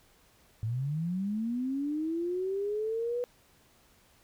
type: linear sweep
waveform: sine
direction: up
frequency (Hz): 105.9 to 493.9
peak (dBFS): -29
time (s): 0.63-3.24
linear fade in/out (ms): 0
effects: pink hiss -63 dBFS RMS until 4.23 s